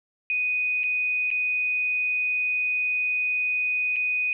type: tone with dropouts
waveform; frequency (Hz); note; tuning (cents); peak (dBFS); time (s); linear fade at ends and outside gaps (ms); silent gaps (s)
sine; 2489; D#7; 0; -22; 0.3-4.33; 1; 0.834-0.839 / 1.304-1.313 / 3.96-3.965
effects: none